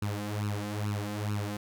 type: tone with flanger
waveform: sawtooth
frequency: 103.83 Hz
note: G#2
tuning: in tune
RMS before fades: -33 dBFS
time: 0.02-1.57 s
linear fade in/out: 5 ms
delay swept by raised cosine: 0.73 to 3.93 ms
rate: 2.3 Hz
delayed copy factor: +0.85
effects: none